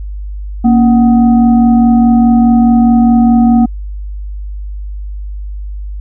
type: tone with frequency modulation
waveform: sine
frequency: 233.1 Hz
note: A#3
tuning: in tune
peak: -4 dBFS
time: 0.64-3.66 s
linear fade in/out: 10 ms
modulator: 511 Hz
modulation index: 0.5
effects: added 50 Hz sine -19 dBFS peak until 6 s